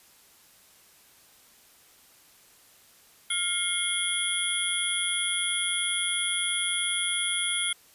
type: tone cluster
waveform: sine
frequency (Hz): 1406 / 2145 / 3211 / 3394 / 9810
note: F6 / C7 / G7 / G#7 / D#9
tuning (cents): +11 / +42 / +41 / +37 / -26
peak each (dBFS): -36 / -32 / -31 / -32 / -30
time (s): 3.3-7.73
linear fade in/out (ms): 5
effects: white hiss -57 dBFS RMS until 7.94 s + resampled to 32000 Hz